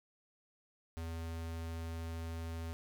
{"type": "tone", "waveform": "square", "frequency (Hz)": 82.41, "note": "E2", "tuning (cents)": 0, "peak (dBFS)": -40, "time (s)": [0.97, 2.73], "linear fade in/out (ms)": 0, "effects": []}